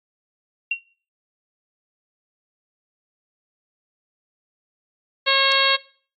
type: tone with exponential decay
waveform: sine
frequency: 2748 Hz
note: F7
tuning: 29 cents flat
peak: -16 dBFS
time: 0.71-0.83 s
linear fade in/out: 5 ms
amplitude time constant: 24 ms
type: harmonic tone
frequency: 544 Hz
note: C#5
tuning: 33 cents flat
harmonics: 1 / 2 / 3 / 4 / 5 / 6 / 7 / 8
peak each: -24 / -24 / -24 / -24 / -24 / -24 / -24 / -24 dBFS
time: 5.26-5.77 s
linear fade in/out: 20 ms
effects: noise-tail reverb RT60 0.4 s tail -18 dB re dry + AAC 64 kbps

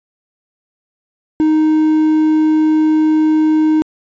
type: tone with quantisation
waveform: triangle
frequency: 311.1 Hz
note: D#4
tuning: in tune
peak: -7 dBFS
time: 1.4-3.82 s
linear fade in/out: 0 ms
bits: 6
effects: resampled to 16000 Hz

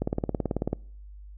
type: click train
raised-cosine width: 2 ms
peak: -13 dBFS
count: 14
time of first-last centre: 0.02-0.73 s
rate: 18.3 Hz
effects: noise-tail reverb RT60 0.6 s tail -26 dB re dry + added 50 Hz sine -42 dBFS peak until 1.37 s

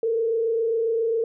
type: tone with frequency modulation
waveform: sine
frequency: 454.9 Hz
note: A#4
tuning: 42 cents flat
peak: -20 dBFS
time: 0.03-1.24 s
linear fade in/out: 2 ms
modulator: 27.4 Hz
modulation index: 0.55
effects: none

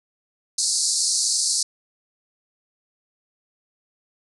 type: band-pass noise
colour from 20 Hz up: pink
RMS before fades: -22 dBFS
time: 0.58-1.63 s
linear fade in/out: 5 ms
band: 4200 to 10000 Hz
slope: 96 dB/octave
effects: none

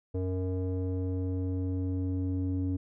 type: tone with low-pass filter sweep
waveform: square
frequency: 92.5 Hz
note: F#2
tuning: in tune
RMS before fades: -31 dBFS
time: 0.14-2.77 s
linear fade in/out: 10 ms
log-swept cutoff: 460 to 300 Hz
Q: 2.9
effects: none

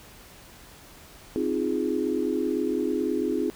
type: chord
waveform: sine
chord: F minor seventh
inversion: second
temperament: equal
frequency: 261.6 / 311.1 / 349.2 / 415.3 Hz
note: C4 / Eb4 / F4 / Ab4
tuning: 0 / 0 / 0 / 0 cents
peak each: -29 dBFS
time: 1.36-3.5 s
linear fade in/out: 0 ms
effects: pink hiss -49 dBFS RMS until 3.55 s

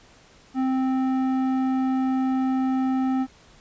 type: tone with low-pass filter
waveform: square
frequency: 261.6 Hz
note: C4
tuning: in tune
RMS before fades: -23 dBFS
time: 0.54-3.27 s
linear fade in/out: 50 ms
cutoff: 1100 Hz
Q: 0.71
effects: pink hiss -53 dBFS RMS until 3.6 s + resampled to 16000 Hz

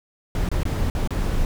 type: noise with dropouts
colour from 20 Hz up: brown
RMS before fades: -22 dBFS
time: 0.35-1.45 s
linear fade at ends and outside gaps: 1 ms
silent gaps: 0.489-0.515 / 0.633-0.653 / 0.9-0.95 / 1.075-1.106 s
effects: none

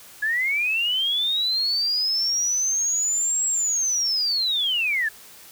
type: linear two-way sweep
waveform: sine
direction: up then down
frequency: 1672 to 7690 to 1672 Hz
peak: -20 dBFS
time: 0.22-5.09 s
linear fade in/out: 10 ms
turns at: 3.46 s
effects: white hiss -46 dBFS RMS until 5.51 s

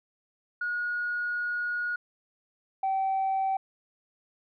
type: tone pair in turn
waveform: sine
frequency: 1446 / 770.7 Hz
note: F#6 / G5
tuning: -40 / -30 cents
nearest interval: major seventh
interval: 1090 cents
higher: first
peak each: -27 / -23 dBFS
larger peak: second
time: 0.61-1.96 / 2.83-3.57 s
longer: first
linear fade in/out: 5 ms
effects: tanh soft clip ceiling -22 dBFS

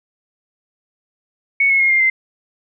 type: tone with pitch steps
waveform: sine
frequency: 2217 / 2181 / 2146 / 2112 / 2078 Hz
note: C#7 / C#7 / C7 / C7 / C7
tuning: 0 / -29 / +43 / +16 / -12 cents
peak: -11 dBFS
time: 1.6-2.1 s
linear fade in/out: 5 ms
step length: 100 ms
effects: none

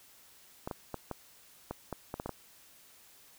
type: clicks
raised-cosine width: 1 ms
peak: -22 dBFS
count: 10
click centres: 0.675 / 0.712 / 0.943 / 1.113 / 1.71 / 1.927 / 2.141 / 2.199 / 2.26 / 2.293 s
effects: white hiss -59 dBFS RMS until 3.38 s

